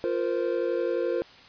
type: chord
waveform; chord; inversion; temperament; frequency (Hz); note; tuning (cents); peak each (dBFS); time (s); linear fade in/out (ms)
triangle; F suspended fourth; none; equal with one note detuned; 349.2 / 466.2 / 517.8; F4 / Bb4 / C5; 0 / 0 / -18; -27 / -27 / -27; 0.04-1.22; 0
effects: white hiss -50 dBFS RMS until 1.48 s + resampled to 11025 Hz